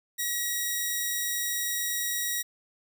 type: tone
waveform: 5% pulse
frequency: 1909 Hz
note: A#6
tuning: 41 cents sharp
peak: -17 dBFS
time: 0.18-2.43 s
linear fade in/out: 20 ms
effects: none